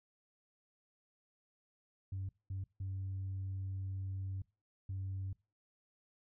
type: tone bursts at uneven times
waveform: sine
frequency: 95.8 Hz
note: G2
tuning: 39 cents flat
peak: -36 dBFS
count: 4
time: 2.12-2.29 / 2.5-2.64 / 2.8-4.42 / 4.89-5.33 s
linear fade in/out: 5 ms
effects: noise-tail reverb RT60 0.3 s tail -24 dB re dry + tanh soft clip ceiling -35 dBFS